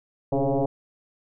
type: tone with frequency modulation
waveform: sine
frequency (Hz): 130.81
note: C3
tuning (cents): 0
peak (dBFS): -20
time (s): 0.32-0.66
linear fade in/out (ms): 5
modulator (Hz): 138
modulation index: 4.5
effects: none